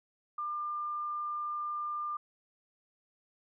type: tone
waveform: sine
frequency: 1198 Hz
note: D6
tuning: 34 cents sharp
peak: -33 dBFS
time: 0.38-2.17 s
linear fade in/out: 5 ms
effects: none